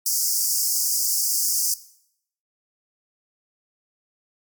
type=high-pass noise; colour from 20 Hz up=pink; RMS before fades=-22 dBFS; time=0.06-1.74 s; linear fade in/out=2 ms; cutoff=4900 Hz; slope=96 dB/octave; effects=noise-tail reverb RT60 0.7 s tail -17 dB re dry + MP3 96 kbps